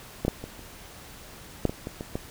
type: clicks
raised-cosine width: 2 ms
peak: -12 / -9 / -22 / -30 / -8 / -17 / -19 / -20 / -15 dBFS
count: 9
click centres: 0.25 / 0.281 / 0.44 / 0.593 / 1.653 / 1.695 / 1.871 / 2.009 / 2.155 s
effects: pink hiss -46 dBFS RMS until 2.3 s